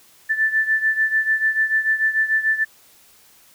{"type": "beating tone pair", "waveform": "sine", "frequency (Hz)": [1760, 1766.8], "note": ["A6", "A6"], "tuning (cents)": [0, 7], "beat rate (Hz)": 6.8, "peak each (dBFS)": [-18, -22], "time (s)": [0.29, 2.65], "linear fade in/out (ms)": 20, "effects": ["white hiss -52 dBFS RMS until 3.54 s"]}